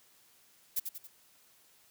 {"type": "noise with echo", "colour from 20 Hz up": "violet", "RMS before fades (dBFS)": -31, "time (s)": [0.76, 0.8], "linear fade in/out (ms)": 10, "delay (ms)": 92, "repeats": 3, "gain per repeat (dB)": -6, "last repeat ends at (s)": 1.076, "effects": ["white hiss -64 dBFS RMS until 1.9 s", "high-pass 60 Hz 12 dB/octave"]}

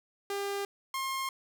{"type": "tone pair in turn", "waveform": "sawtooth", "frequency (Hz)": [400, 1067.9], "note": ["G4", "C6"], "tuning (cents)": [35, 35], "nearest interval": "octave + perfect fourth", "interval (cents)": 1700, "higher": "second", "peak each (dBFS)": -28, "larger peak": "neither", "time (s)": [[0.3, 0.65], [0.94, 1.29]], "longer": "neither", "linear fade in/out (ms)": 2, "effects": []}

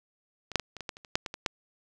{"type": "clicks", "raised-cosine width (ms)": 0.2, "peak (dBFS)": [-22, -6, -17, -24, -21, -17, -29, -30, -7, -17, -20, -9], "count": 12, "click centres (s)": [0.517, 0.557, 0.597, 0.767, 0.807, 0.892, 0.969, 1.048, 1.155, 1.262, 1.341, 1.462], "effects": []}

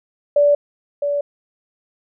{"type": "tone pair in turn", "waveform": "sine", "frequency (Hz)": [580, 575.7], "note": ["D5", "D5"], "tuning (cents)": [-22, -35], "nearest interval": "unison", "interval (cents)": 13, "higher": "first", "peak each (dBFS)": [-10, -17], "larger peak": "first", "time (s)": [[0.36, 0.55], [1.02, 1.21]], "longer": "neither", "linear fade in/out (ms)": 5, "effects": []}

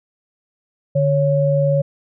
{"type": "tone pair together", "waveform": "sine", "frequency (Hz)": [147, 555], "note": ["D3", "C#5"], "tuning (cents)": [2, 2], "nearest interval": "octave + major seventh", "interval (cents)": 2300, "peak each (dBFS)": -16, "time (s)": [0.95, 1.82], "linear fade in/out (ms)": 10, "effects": []}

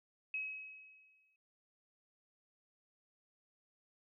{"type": "tone with exponential decay", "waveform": "sine", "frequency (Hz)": 2556, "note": "D#7", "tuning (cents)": 46, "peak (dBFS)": -35, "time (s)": [0.34, 1.36], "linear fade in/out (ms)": 2, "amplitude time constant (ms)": 220, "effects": []}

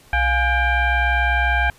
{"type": "tone with frequency modulation", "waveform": "sine", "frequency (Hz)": 830.6, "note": "G#5", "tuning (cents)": 0, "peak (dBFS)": -15, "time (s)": [0.13, 1.7], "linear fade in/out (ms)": 2, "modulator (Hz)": 767, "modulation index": 1.8, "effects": ["pink hiss -50 dBFS RMS until 1.78 s", "resampled to 32000 Hz"]}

